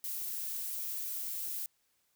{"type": "noise", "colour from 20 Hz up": "violet", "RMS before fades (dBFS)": -38, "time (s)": [0.04, 1.66], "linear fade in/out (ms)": 0, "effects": ["white hiss -75 dBFS RMS until 2.15 s"]}